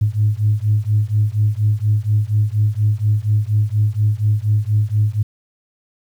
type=beating tone pair; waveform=sine; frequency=103.83 / 108.03 Hz; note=G#2 / A2; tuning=0 / -31 cents; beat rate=4.2 Hz; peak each=-16 dBFS; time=0.01-5.23 s; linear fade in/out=10 ms; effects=tanh soft clip ceiling -6 dBFS + 8-bit